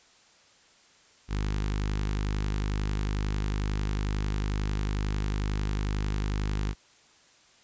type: tone with notch filter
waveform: sawtooth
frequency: 51.1 Hz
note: G#1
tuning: 27 cents flat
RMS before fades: -29 dBFS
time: 1.28-6.75 s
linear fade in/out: 50 ms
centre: 610 Hz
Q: 1.2
effects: white hiss -59 dBFS RMS until 7.63 s + resampled to 16000 Hz